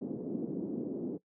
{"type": "band-pass noise", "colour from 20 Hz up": "pink", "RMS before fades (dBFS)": -37, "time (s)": [0.01, 1.18], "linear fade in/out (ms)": 10, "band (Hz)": [200, 390], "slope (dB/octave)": 24, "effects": ["noise-tail reverb RT60 0.1 s tail -19 dB re dry"]}